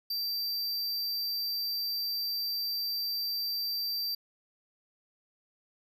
square tone, 4684 Hz, D8, 5 cents flat, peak -31 dBFS, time 0.1-4.15 s, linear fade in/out 5 ms, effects none

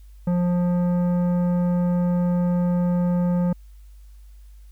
sine tone with tanh clipping, 176.7 Hz, F3, 21 cents sharp, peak -20 dBFS, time 0.27-3.53 s, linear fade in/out 5 ms, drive 12 dB, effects added 50 Hz sine -42 dBFS peak until 4.71 s + white hiss -64 dBFS RMS until 4.71 s

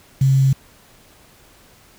sine tone with quantisation, 134.5 Hz, C3, 48 cents sharp, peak -11 dBFS, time 0.21-0.53 s, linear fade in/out 5 ms, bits 6, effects pink hiss -50 dBFS RMS until 1.98 s

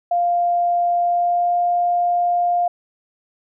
sine tone with pitch glide, 698.5 to 703 Hz, F5 to F5, 0 to +11 cents, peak -15 dBFS, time 0.11-2.68 s, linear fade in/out 5 ms, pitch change +11 cents, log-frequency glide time 1-1.56 s, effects none

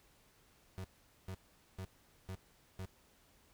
35% pulse tone bursts, 94.1 Hz, F#2, 30 cents sharp, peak -40 dBFS, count 5, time 0.78-2.855 s, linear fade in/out 0 ms, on 63 ms, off 440 ms, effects pink hiss -68 dBFS RMS until 3.53 s

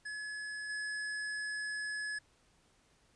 square tone with level steps, 1700 Hz, G#6, 40 cents sharp, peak -40 / -37 dBFS, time 0.05-2.19 s, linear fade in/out 10 ms, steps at 0.69 s, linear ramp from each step 10 ms, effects pink hiss -69 dBFS RMS until 3.15 s + resampled to 22050 Hz

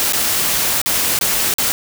white noise with dropouts, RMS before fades -17 dBFS, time 0-1.72 s, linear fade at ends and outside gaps 0 ms, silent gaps 0.123-0.133 / 0.816-0.86 / 1.189-1.211 / 1.539-1.584 s, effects none

